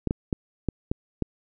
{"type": "clicks", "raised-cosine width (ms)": 3, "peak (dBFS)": -11, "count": 6, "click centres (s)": [0.073, 0.109, 0.328, 0.687, 0.915, 1.223], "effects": []}